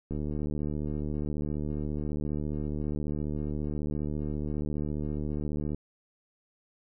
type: click train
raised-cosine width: 3 ms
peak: -21 dBFS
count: 422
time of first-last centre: 0.11-5.746 s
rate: 74.7 Hz
effects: none